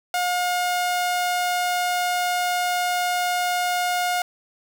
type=tone; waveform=sawtooth; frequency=716 Hz; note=F5; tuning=43 cents sharp; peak=-17 dBFS; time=0.14-4.22 s; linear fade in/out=2 ms; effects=none